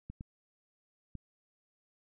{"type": "clicks", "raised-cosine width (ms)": 5, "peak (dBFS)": -30, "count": 3, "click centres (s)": [0.1, 0.209, 1.153], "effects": []}